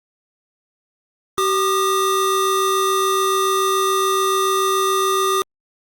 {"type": "tone pair together", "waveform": "square", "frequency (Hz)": [383, 1216], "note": ["G4", "D#6"], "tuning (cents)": [-40, -40], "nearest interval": "octave + minor sixth", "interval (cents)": 2000, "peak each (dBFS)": [-20, -19], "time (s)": [1.38, 5.42], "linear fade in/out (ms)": 0, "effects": ["Opus 48 kbps"]}